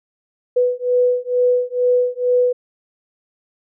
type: beating tone pair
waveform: sine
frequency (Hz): 493.9 / 496.1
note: B4 / B4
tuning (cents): 0 / +8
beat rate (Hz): 2.2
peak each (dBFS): -17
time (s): 0.56-2.53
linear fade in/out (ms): 10
effects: none